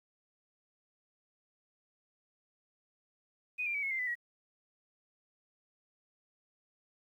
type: tone with pitch steps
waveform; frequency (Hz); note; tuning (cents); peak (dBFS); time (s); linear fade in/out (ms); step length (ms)
sine; 2489 / 2382 / 2280 / 2182 / 2088 / 1998.5 / 1912.6; D#7 / D7 / C#7 / C#7 / C7 / B6 / A#6; 0 / +24 / +48 / -28 / -4 / +20 / +44; -32; 3.58-4.154; 20; 82
effects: 11-bit